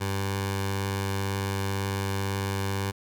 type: tone with notch filter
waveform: 15% pulse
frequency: 98 Hz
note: G2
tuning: in tune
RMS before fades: -29 dBFS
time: 0-2.92 s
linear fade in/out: 20 ms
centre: 250 Hz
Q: 1.1
effects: none